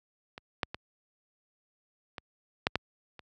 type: clicks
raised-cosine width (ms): 0.3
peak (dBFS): -26 / -11 / -20 / -22 / -8 / -11 / -29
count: 7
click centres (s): 0.379 / 0.632 / 0.745 / 2.182 / 2.669 / 2.756 / 3.193
effects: high-pass 60 Hz 12 dB/octave